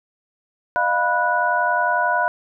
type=tone cluster; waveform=sine; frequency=612 / 703 / 984 / 1472 Hz; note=D#5 / F5 / B5 / F#6; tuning=-29 / +11 / -7 / -9 cents; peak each=-26 / -22 / -21 / -21 dBFS; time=0.76-2.28 s; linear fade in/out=0 ms; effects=none